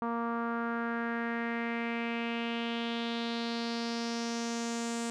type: tone with low-pass filter sweep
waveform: sawtooth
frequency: 233.1 Hz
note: A#3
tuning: in tune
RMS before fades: -34 dBFS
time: 0.02-5.1 s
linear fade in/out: 0 ms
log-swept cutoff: 1100 to 7900 Hz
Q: 3.5
effects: none